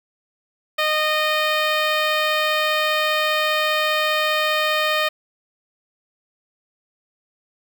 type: tone with notch filter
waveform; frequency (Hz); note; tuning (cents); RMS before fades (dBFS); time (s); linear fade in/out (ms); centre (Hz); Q
10% pulse; 615; D#5; -20; -20; 0.78-5.09; 10; 9600; 0.78
effects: none